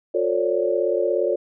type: tone cluster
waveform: sine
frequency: 357.9 / 447.1 / 541 / 578 Hz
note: F4 / A4 / C#5 / D5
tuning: +42 / +28 / -42 / -28 cents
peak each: -24 dBFS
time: 0.14-1.36 s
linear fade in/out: 10 ms
effects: none